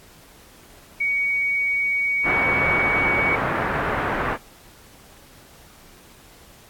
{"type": "tone", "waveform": "sine", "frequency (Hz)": 2246, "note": "C#7", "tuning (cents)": 22, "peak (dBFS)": -19, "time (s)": [1, 3.36], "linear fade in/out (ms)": 10}
{"type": "low-pass noise", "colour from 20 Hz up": "white", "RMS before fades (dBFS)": -24, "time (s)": [2.23, 4.38], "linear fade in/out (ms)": 50, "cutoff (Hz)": 1700, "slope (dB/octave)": 24}
{"effects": ["pink hiss -49 dBFS RMS until 6.69 s", "AAC 64 kbps"]}